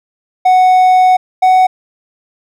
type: tone pair in turn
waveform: triangle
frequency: 740 / 744.7 Hz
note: F#5 / F#5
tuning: 0 / +11 cents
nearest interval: unison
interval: 11 cents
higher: second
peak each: -3 dBFS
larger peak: neither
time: 0.45-1.17 / 1.42-1.67 s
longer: first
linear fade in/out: 10 ms
effects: none